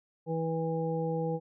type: harmonic tone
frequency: 162.9 Hz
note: E3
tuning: 20 cents flat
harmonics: 1 / 2 / 3 / 5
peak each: -32 / -39 / -32 / -39 dBFS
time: 0.26-1.4 s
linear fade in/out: 50 ms
effects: none